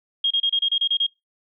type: tone bursts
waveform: sine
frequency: 3249 Hz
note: G#7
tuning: 39 cents flat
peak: -17 dBFS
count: 9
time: 0.24-1.066 s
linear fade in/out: 5 ms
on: 66 ms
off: 29 ms
effects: noise-tail reverb RT60 0.2 s tail -26 dB re dry